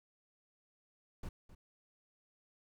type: noise with echo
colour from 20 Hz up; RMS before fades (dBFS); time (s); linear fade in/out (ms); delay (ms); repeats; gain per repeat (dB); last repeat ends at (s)
brown; -42; 1.23-1.29; 5; 260; 1; -14; 1.55
effects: none